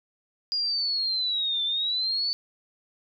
sine linear two-way sweep, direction down then up, 4873 to 3520 to 4537 Hz, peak -24 dBFS, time 0.52-2.33 s, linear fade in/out 0 ms, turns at 1.64 s, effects none

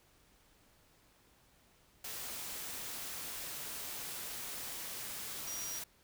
sine tone in noise, 5750 Hz, F8, 50 cents sharp, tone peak -41 dBFS, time 5.47-5.79 s, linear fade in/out 5 ms, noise white, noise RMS -43 dBFS, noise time 2.04-5.84 s, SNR -1 dB, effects pink hiss -67 dBFS RMS until 6.03 s

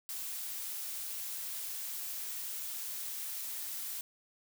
blue noise, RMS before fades -40 dBFS, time 0.09-4.01 s, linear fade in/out 0 ms, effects none

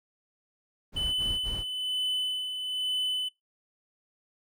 brown noise bursts, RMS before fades -36 dBFS, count 3, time 0.92-1.646 s, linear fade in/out 50 ms, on 220 ms, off 33 ms
triangle tone with tremolo, 3012 Hz, F#7, 30 cents sharp, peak -24 dBFS, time 0.96-3.29 s, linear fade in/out 10 ms, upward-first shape sine, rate 1.1 Hz, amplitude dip 50%
effects noise-tail reverb RT60 0.2 s tail -23 dB re dry

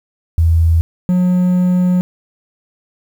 sine / triangle tone pair in turn, 82.4 / 180.65 Hz, E2 / F#3, 0 / -41 cents, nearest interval octave + major second, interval 1359 cents, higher second, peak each -8 dBFS, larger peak neither, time 0.38-0.81 / 1.09-2.01 s, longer second, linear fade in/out 0 ms, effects 7-bit

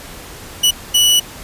sawtooth tone bursts at uneven times, 2950 Hz, F#7, 6 cents flat, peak -6 dBFS, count 2, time 0.63-0.71 / 0.94-1.2 s, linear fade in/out 10 ms, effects pink hiss -34 dBFS RMS until 1.43 s + resampled to 32000 Hz

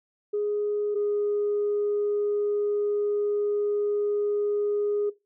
sine tone pair in turn, 415.3 / 412.9 Hz, G#4 / G#4, 0 / -10 cents, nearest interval unison, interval 10 cents, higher first, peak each -23 / -22 dBFS, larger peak second, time 0.33-0.95 / 0.95-5.1 s, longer second, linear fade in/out 10 ms, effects noise-tail reverb RT60 0.2 s tail -17 dB re dry + tanh soft clip ceiling -19 dBFS

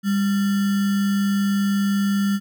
sine tone with sample-and-hold, 199.7 Hz, G3, 32 cents sharp, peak -17 dBFS, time 0.03-2.4 s, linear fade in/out 50 ms, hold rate 1575 Hz, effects none

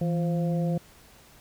harmonic tone with a mistuned harmonic, 174.4 Hz, F3, 2 cents flat, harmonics 1 / 2 / 3 / 4, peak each -24 / -37 / -33 / -39 dBFS, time 0.01-0.78 s, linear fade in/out 5 ms, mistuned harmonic 1, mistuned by -88 cents, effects pink hiss -54 dBFS RMS until 1.4 s

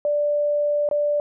sine tone with dropouts, 587.3 Hz, D5, in tune, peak -18 dBFS, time 0.05-1.2 s, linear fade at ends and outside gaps 1 ms, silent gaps 0.889-0.912 s, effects none

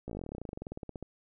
slowing click train, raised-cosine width 2 ms, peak -26 dBFS, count 27, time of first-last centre 0.08-1.027 s, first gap 16 ms, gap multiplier 1.06, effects none

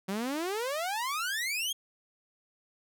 sawtooth exponential sweep, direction up, 185 to 3322 Hz, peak -27 dBFS, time 0.08-1.73 s, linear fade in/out 10 ms, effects none

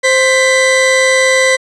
40% pulse tone pair together, 523.3 / 1992.9 Hz, C5 / B6, 0 / +15 cents, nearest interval octave + major seventh, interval 2315 cents, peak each -10 dBFS, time 0.03-1.57 s, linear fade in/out 20 ms, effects resampled to 24000 Hz

